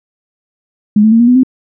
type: tone with pitch steps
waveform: sine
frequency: 209.3 / 218.4 / 228 / 237.9 / 248.3 / 259.2 Hz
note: G#3 / A3 / A#3 / A#3 / B3 / C4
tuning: +14 / -13 / -38 / +35 / +9 / -16 cents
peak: -4 dBFS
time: 0.96-1.434 s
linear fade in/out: 5 ms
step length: 79 ms
effects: none